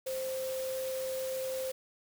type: tone in noise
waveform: sine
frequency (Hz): 523.3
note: C5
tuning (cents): 0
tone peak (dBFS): -33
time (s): 0.06-1.72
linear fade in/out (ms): 10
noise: white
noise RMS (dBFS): -44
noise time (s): 0.06-1.72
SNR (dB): +8
effects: none